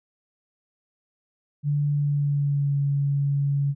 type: tone with pitch glide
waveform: sine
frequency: 145.5 to 141.11 Hz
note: D3 to C#3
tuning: -16 to +31 cents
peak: -20 dBFS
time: 1.63-3.75 s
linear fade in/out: 50 ms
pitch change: -53 cents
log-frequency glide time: 1.9-2.78 s
effects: none